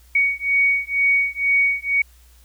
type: beating tone pair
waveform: sine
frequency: 2239 / 2241.1 Hz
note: C#7 / C#7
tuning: +17 / +18 cents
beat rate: 2.1 Hz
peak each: -19 dBFS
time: 0.15-2.02 s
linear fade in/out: 5 ms
effects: added 60 Hz sine -48 dBFS peak until 2.44 s + white hiss -56 dBFS RMS until 2.44 s